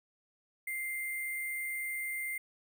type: tone with sample-and-hold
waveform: sine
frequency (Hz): 2093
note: C7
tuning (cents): 0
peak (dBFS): -34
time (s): 0.67-2.38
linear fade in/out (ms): 5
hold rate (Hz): 11025
effects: none